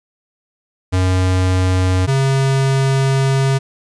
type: tone pair in turn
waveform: square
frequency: 92.5 / 135.04 Hz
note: F#2 / C#3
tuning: 0 / -45 cents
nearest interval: perfect fifth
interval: 655 cents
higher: second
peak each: -13 dBFS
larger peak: neither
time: 0.92-2.07 / 2.07-3.59 s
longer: second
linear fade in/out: 20 ms
effects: resampled to 22050 Hz + 9-bit